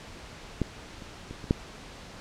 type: clicks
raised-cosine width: 3 ms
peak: -12 / -30 / -24 / -28 / -8 dBFS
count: 5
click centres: 0.617 / 1.022 / 1.31 / 1.442 / 1.509 s
effects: pink hiss -45 dBFS RMS until 2.2 s + low-pass 6000 Hz 12 dB/octave